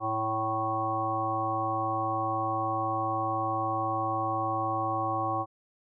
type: harmonic tone with a mistuned harmonic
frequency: 110 Hz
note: A2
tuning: in tune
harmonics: 1 / 3 / 5 / 7 / 9 / 10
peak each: -37 / -36 / -37 / -31 / -39 / -31 dBFS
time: 0-5.46 s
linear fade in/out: 50 ms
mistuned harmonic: 5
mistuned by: +19 cents
effects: none